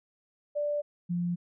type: tone pair in turn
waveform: sine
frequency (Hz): 587.3 / 174.61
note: D5 / F3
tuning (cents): 0 / 0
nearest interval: octave + major sixth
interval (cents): 2100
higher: first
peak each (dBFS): -27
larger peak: neither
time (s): 0.55-0.82 / 1.09-1.36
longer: neither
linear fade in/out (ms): 20
effects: none